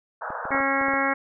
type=band-pass noise; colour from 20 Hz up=white; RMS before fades=-32 dBFS; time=0.21-0.6 s; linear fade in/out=10 ms; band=470 to 1600 Hz; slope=96 dB/octave
type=clicks; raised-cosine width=1 ms; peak=-21 dBFS; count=8; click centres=0.304 / 0.454 / 0.507 / 0.548 / 0.604 / 0.813 / 0.884 / 0.937 s
type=harmonic tone; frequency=273.2 Hz; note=C#4; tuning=25 cents flat; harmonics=1 / 2 / 3 / 4 / 5 / 6 / 7 / 8; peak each=-29 / -29 / -29 / -29 / -29 / -29 / -29 / -29 dBFS; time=0.51-1.14 s; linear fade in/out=10 ms
effects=none